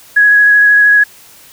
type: tone with vibrato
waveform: sine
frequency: 1670 Hz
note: G#6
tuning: 9 cents sharp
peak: -4 dBFS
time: 0.16-1.04 s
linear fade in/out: 10 ms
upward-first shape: sine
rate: 13 Hz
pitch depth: 11 cents each way
effects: white hiss -40 dBFS RMS until 1.52 s